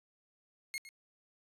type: tone with echo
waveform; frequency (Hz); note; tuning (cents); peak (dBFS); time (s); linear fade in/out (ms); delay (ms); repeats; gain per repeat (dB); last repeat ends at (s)
sawtooth; 2157; C#7; -48; -33; 0.74-0.78; 0; 110; 1; -13; 0.89
effects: resampled to 32000 Hz